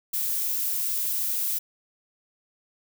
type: noise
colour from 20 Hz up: violet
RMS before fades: -27 dBFS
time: 0.13-1.59 s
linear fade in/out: 10 ms
effects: none